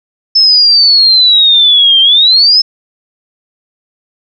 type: exponential two-way sweep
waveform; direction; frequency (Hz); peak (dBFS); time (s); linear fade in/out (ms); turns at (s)
sine; down then up; 5274 to 3136 to 5274; -3; 0.35-2.62; 10; 2.01
effects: none